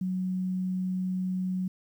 sine tone, 185 Hz, F#3, in tune, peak -27 dBFS, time 0.01-1.68 s, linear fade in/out 5 ms, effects 10-bit

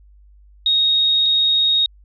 sine tone pair in turn, 3745 / 3745 Hz, A#7 / A#7, +7 / +7 cents, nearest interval unison, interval 0 cents, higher neither, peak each -13 dBFS, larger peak neither, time 0.66-1.26 / 1.26-1.86 s, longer neither, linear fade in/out 2 ms, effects added 50 Hz sine -45 dBFS peak until 2.04 s

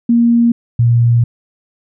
sine tone pair in turn, 234.9 / 118.34 Hz, A#3 / A#2, +13 / +27 cents, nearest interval octave, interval 1186 cents, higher first, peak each -7 dBFS, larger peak neither, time 0.09-0.52 / 0.79-1.24 s, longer second, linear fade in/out 5 ms, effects none

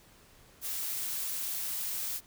blue noise, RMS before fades -35 dBFS, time 0.61-2.21 s, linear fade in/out 50 ms, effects pink hiss -59 dBFS RMS until 2.26 s

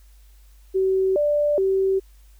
sine tone with pitch steps, 380.4 / 589 / 384.4 Hz, F#4 / D5 / G4, +48 / +5 / -34 cents, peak -17 dBFS, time 0.74-2 s, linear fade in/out 20 ms, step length 420 ms, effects added 50 Hz sine -47 dBFS peak until 2.39 s + white hiss -61 dBFS RMS until 2.39 s

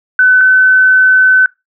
sine tone pair in turn, 1508 / 1516.3 Hz, F#6 / F#6, +32 / +42 cents, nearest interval unison, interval 10 cents, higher second, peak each -4 dBFS, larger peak neither, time 0.19-0.41 / 0.41-1.46 s, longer second, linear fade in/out 2 ms, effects noise-tail reverb RT60 0.2 s tail -22 dB re dry

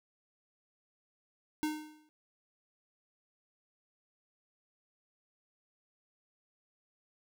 square tone with exponential decay, 306.1 Hz, D#4, 28 cents flat, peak -29 dBFS, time 1.63-2.09 s, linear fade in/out 0 ms, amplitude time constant 100 ms, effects none

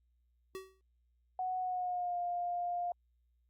square tone with exponential decay, 380 Hz, F#4, 46 cents sharp, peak -39 dBFS, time 0.55-0.81 s, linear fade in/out 0 ms, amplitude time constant 56 ms
sine tone with pitch glide, 740 to 704.1 Hz, F#5 to F5, 0 to +14 cents, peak -33 dBFS, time 1.39-2.92 s, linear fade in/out 2 ms, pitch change -86 cents, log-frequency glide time 1.59-2.18 s
effects added 60 Hz sine -70 dBFS peak until 3.49 s + Opus 48 kbps

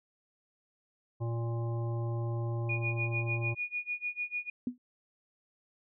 harmonic tone, 116.54 Hz, A#2, in tune, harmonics 1 / 3 / 5 / 7 / 9, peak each -31 / -41 / -45 / -48 / -50 dBFS, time 1.2-3.55 s, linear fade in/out 20 ms
sine tone with tremolo, 2451 Hz, D#7, 27 cents flat, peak -30 dBFS, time 2.69-4.5 s, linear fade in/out 5 ms, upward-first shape sine, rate 6.7 Hz, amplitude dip 95%
sine tone with exponential decay, 246.9 Hz, B3, in tune, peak -26 dBFS, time 4.67-4.78 s, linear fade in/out 2 ms, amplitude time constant 22 ms
effects none

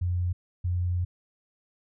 sine tone pair in turn, 88.9 / 88.9 Hz, F2 / F2, +31 / +31 cents, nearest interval unison, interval 0 cents, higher neither, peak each -24 dBFS, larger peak neither, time 0.01-0.33 / 0.64-1.05 s, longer second, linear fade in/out 10 ms, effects none

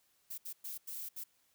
violet noise bursts at uneven times, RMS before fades -43 dBFS, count 5, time 0.3-0.38 / 0.45-0.53 / 0.64-0.78 / 0.87-1.09 / 1.16-1.24 s, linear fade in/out 10 ms, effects white hiss -73 dBFS RMS until 1.54 s

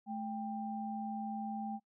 sine tone pair together, 216.8 / 791 Hz, A3 / G5, -25 / +15 cents, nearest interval octave + minor seventh, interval 2240 cents, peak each -39 / -40 dBFS, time 0.06-1.8 s, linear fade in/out 50 ms, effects noise-tail reverb RT60 0.1 s tail -25 dB re dry

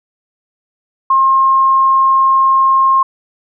sine tone, 1068 Hz, C6, 35 cents sharp, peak -7 dBFS, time 1.1-3.03 s, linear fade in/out 5 ms, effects none

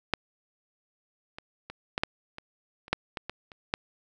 clicks, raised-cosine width 0.3 ms, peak -7 / -24 / -23 / -12 / -8 / -24 / -30 / -7 / -17 / -18 / -30 / -9 dBFS, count 12, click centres 0.137 / 1.385 / 1.7 / 1.979 / 2.035 / 2.384 / 2.881 / 2.93 / 3.172 / 3.296 / 3.518 / 3.739 s, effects none

